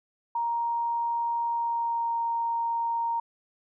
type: tone with pitch glide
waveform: sine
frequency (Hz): 936 to 929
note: A#5 to A#5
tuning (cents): +7 to -6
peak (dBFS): -25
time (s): 0.35-3.2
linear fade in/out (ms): 5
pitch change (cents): -13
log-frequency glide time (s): 1.46-2.19
effects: none